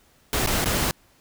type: noise with dropouts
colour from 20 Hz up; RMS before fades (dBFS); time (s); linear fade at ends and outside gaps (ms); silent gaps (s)
pink; -23; 0.33-0.91; 0; 0.462-0.473 / 0.644-0.658
effects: pink hiss -59 dBFS RMS until 1.2 s